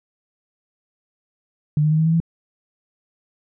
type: tone with pitch steps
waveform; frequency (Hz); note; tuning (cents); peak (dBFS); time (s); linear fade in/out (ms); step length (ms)
sine; 150 / 153.06 / 156.19 / 159.38 / 162.63 / 165.96; D3 / D#3 / D#3 / D#3 / E3 / E3; +37 / -28 / +7 / +42 / -23 / +12; -14; 1.77-2.202; 2; 72
effects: none